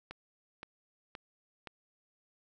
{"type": "click train", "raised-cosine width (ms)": 0.3, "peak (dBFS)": -27, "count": 4, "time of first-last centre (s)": [0.11, 1.673], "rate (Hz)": 1.92, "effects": []}